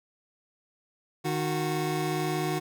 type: tone pair together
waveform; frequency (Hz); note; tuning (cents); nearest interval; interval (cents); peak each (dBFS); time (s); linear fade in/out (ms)
25% pulse; 154.14 / 366.6; D#3 / F#4; -16 / -16; octave + minor third; 1500; -26; 1.24-2.6; 20
effects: none